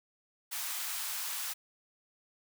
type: high-pass noise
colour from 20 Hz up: white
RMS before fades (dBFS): -37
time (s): 0.51-1.54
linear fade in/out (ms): 20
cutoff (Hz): 800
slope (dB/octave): 24
effects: none